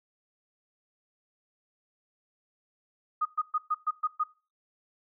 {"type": "tone bursts", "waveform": "sine", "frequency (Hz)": 1241, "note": "D#6", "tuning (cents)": -5, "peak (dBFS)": -24, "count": 7, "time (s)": [3.21, 4.238], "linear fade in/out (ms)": 10, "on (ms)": 44, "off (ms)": 120, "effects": ["noise-tail reverb RT60 0.3 s tail -18 dB re dry"]}